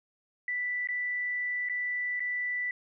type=tone with dropouts; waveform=sine; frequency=1975.5 Hz; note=B6; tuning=in tune; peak=-29 dBFS; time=0.48-2.71 s; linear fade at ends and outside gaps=2 ms; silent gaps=0.873-0.887 / 1.688-1.696 / 2.196-2.203 s; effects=none